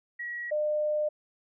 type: tone pair in turn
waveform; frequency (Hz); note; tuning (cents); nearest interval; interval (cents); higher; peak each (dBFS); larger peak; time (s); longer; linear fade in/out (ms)
sine; 1915 / 603.2; A#6 / D5; +46 / +46; octave + minor sixth; 2000; first; -33 / -25; second; 0.19-0.51 / 0.51-1.09; second; 10
effects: none